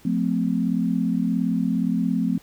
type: tone cluster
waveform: sine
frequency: 177.9 / 219.6 / 256.9 Hz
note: F3 / A3 / C4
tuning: +32 / -3 / -32 cents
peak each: -24 dBFS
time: 0.05-2.38 s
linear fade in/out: 5 ms
effects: pink hiss -53 dBFS RMS until 2.42 s

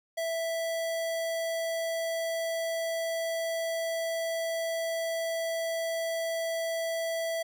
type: tone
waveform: square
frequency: 659.3 Hz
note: E5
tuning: in tune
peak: -30 dBFS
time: 0.17-7.43 s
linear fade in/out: 10 ms
effects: none

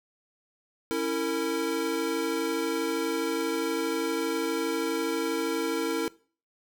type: chord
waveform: square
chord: A# diminished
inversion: first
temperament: equal with one note detuned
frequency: 277.2 / 329.6 / 456.8 Hz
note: C#4 / E4 / A#4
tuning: 0 / 0 / -35 cents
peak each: -35 / -31 / -30 dBFS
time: 0.91-6.08 s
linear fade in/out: 0 ms
effects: noise-tail reverb RT60 0.4 s tail -20 dB re dry

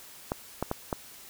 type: clicks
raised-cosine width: 1 ms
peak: -14 dBFS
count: 4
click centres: 0.319 / 0.626 / 0.714 / 0.928 s
effects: white hiss -49 dBFS RMS until 1.29 s

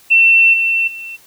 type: tone with level steps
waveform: sine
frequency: 2695 Hz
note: E7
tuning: 38 cents sharp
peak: -6 / -12 / -26 dBFS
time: 0.1-1.17 s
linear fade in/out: 20 ms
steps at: 0.53 / 0.87 s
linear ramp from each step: 10 ms
effects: white hiss -47 dBFS RMS until 1.26 s

